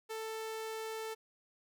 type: tone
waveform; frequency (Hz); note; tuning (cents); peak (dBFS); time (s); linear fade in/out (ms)
sawtooth; 442.2; A4; +9; -35; 0.09-1.15; 20
effects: none